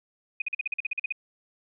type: tone bursts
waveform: sine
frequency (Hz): 2489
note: D#7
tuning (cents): 0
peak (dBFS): -25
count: 12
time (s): 0.4-1.124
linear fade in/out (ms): 5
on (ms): 20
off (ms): 44
effects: none